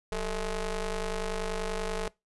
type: ring-modulated tone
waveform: sawtooth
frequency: 209.8 Hz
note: G#3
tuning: 18 cents sharp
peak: -23 dBFS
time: 0.12-2.08 s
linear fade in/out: 0 ms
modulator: 235 Hz
effects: noise-tail reverb RT60 0.2 s tail -22 dB re dry + resampled to 24000 Hz